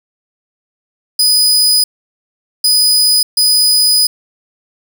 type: tone bursts at uneven times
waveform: sawtooth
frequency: 4978 Hz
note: D#8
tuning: in tune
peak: -5 dBFS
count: 3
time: 1.19-1.84 / 2.64-3.23 / 3.37-4.07 s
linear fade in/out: 5 ms
effects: none